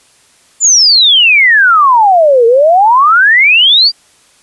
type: exponential two-way sweep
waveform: sine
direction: down then up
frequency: 7290 to 450.3 to 4837 Hz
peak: -3 dBFS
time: 0.6-3.92 s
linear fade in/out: 50 ms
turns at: 2.46 s
effects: white hiss -47 dBFS RMS until 4.42 s + resampled to 24000 Hz